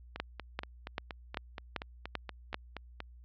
two click trains, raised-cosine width 0.3 ms, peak -17 / -23 dBFS, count 7 / 13, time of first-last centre 0.2-2.544 / 0.16-3.004 s, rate 2.56 / 4.22 Hz, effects added 60 Hz sine -51 dBFS peak until 3.24 s + low-pass 4000 Hz 12 dB/octave

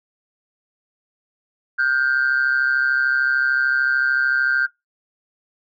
sine tone pair together, 1429.6 / 1563 Hz, F6 / G6, +40 / -6 cents, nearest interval major second, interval 154 cents, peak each -17 dBFS, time 1.78-4.67 s, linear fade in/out 20 ms, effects noise-tail reverb RT60 0.2 s tail -25 dB re dry + tanh soft clip ceiling -11 dBFS

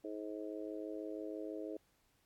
harmonic tone, 106.1 Hz, G#2, 38 cents sharp, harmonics 3 / 4 / 5 / 6, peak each -44 / -46 / -48 / -50 dBFS, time 0.04-1.77 s, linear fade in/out 5 ms, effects pink hiss -75 dBFS RMS until 2.25 s + AAC 64 kbps

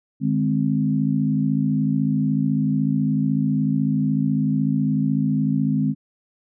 sine chord, Ab major, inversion second, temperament equal with one note detuned, 151.57 / 207.7 / 261.6 Hz, Eb3 / Ab3 / C4, -45 / 0 / 0 cents, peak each -22 dBFS, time 0.2-5.95 s, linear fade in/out 50 ms, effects none

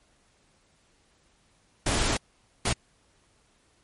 pink noise bursts at uneven times, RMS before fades -25 dBFS, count 2, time 1.86-2.17 / 2.65-2.73 s, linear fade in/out 5 ms, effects pink hiss -65 dBFS RMS until 3.83 s + MP3 48 kbps

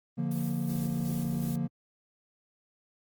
triangle chord, Bb major, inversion first, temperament just, 145.68 / 174.81 / 233.1 Hz, D3 / F3 / Bb3, -14 / +2 / 0 cents, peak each -31 dBFS, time 0.17-1.68 s, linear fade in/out 20 ms
blue noise with tremolo, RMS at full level -45 dBFS, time 0.31-1.56 s, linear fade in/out 5 ms, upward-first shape square, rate 2.7 Hz, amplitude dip 35%
effects Opus 24 kbps

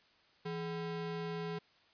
square ring-modulated tone, 293.7 Hz, D4, in tune, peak -35 dBFS, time 0.45-1.59 s, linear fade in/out 10 ms, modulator 127 Hz, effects white hiss -67 dBFS RMS until 1.93 s + resampled to 11025 Hz

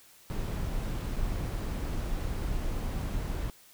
brown noise with dropouts, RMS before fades -32 dBFS, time 0.3-3.5 s, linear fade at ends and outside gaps 0 ms, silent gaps 1.16-1.166 s, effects white hiss -57 dBFS RMS until 3.73 s

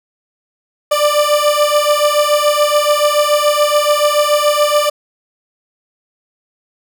30% pulse beating tone pair, 588 / 595 Hz, D5 / D5, +2 / +22 cents, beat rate 7 Hz, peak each -11 dBFS, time 0.91-4.9 s, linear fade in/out 10 ms, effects none

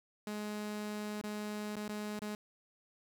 sawtooth tone with dropouts, 210 Hz, G#3, 19 cents sharp, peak -34 dBFS, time 0.27-2.35 s, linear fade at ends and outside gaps 2 ms, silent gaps 1.214-1.238 / 1.758-1.766 / 1.881-1.891 / 2.192-2.219 s, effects 10-bit

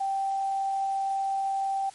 sine tone, 781 Hz, G5, 7 cents flat, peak -25 dBFS, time 0-1.9 s, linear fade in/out 10 ms, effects white hiss -51 dBFS RMS until 1.94 s + MP3 48 kbps

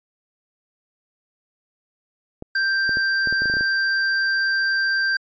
clicks, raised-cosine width 2 ms, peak -19 dBFS, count 11, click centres 2.424 / 2.893 / 2.971 / 3.273 / 3.326 / 3.42 / 3.457 / 3.499 / 3.539 / 3.569 / 3.609 s
square tone, 1573 Hz, G6, 6 cents sharp, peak -19 dBFS, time 2.55-5.17 s, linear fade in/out 5 ms
effects resampled to 16000 Hz

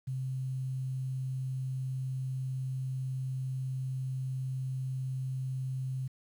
sine tone with quantisation, 130.8 Hz, C3, in tune, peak -32 dBFS, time 0.07-6.08 s, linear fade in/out 10 ms, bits 10, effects none

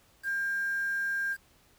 sine tone with quantisation, 1600 Hz, G6, 35 cents sharp, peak -28 dBFS, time 0.23-1.37 s, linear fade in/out 50 ms, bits 8, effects pink hiss -63 dBFS RMS until 1.78 s

